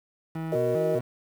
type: tone with vibrato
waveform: 30% pulse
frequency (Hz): 141.5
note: C#3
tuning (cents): +36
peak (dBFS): -28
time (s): 0.35-1.01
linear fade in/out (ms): 5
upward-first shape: square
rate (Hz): 2.5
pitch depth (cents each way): 230
type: chord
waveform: sine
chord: D# minor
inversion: first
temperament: equal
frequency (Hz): 370 / 466.2 / 622.3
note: F#4 / A#4 / D#5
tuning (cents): 0 / 0 / 0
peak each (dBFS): -29 / -27 / -26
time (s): 0.52-0.99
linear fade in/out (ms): 5
effects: low-pass 2000 Hz 12 dB/octave + 8-bit